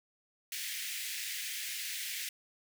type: high-pass noise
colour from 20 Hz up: pink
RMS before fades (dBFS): -39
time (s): 0.52-2.29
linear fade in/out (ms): 2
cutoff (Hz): 1800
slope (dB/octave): 48
effects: none